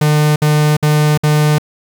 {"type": "tone bursts", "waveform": "45% pulse", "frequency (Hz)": 150.7, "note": "D3", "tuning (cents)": 45, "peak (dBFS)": -9, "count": 4, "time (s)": [0.01, 1.584], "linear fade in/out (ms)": 5, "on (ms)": 350, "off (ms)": 58, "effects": ["8-bit"]}